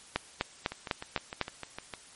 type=two click trains; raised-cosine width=0.3 ms; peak=-21 / -11 dBFS; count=9 / 6; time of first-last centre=0.72-1.938 / 0.16-1.413 s; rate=6.57 / 3.99 Hz; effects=white hiss -53 dBFS RMS until 2.15 s + MP3 48 kbps